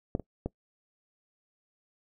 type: clicks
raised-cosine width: 2 ms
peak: -14 / -24 / -18 dBFS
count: 3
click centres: 0.151 / 0.197 / 0.46 s
effects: noise-tail reverb RT60 0.1 s tail -22 dB re dry